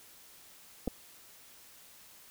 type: clicks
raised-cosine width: 2 ms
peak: -20 dBFS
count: 2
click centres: 0.875 / 0.879 s
effects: white hiss -56 dBFS RMS until 2.3 s